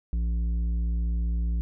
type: tone with tanh clipping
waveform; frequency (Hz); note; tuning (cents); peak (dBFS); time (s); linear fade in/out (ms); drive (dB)
sine; 57.6; A#1; -20; -25; 0.13-1.61; 0; 8
effects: none